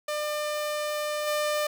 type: tone with level steps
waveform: sawtooth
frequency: 599 Hz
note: D5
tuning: 34 cents sharp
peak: -24 / -21 dBFS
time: 0.08-1.67 s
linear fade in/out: 5 ms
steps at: 1.26 s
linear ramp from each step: 20 ms
effects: none